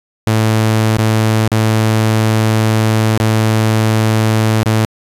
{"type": "tone with dropouts", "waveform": "sawtooth", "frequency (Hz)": 110, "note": "A2", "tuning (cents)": 0, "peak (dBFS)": -6, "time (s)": [0.27, 4.85], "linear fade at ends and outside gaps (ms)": 0, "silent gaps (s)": [[0.971, 0.985], [1.479, 1.518], [3.176, 3.201], [4.632, 4.659]], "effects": ["resampled to 32000 Hz"]}